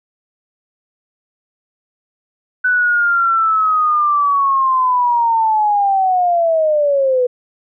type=linear sweep; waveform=sine; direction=down; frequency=1500 to 489.5 Hz; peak=-11 dBFS; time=2.64-7.27 s; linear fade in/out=10 ms; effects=none